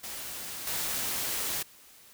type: noise with level steps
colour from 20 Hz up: white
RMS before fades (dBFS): -39 / -32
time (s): 0.03-1.63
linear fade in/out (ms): 10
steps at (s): 0.67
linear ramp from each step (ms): 2
effects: white hiss -55 dBFS RMS until 2.13 s